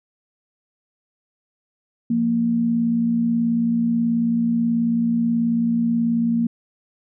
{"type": "tone pair together", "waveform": "sine", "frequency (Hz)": [174.63, 233.1], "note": ["F3", "A#3"], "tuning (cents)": [0, 0], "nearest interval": "perfect fourth", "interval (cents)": 500, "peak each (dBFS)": [-27, -17], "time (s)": [2.1, 6.47], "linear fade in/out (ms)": 5, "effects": []}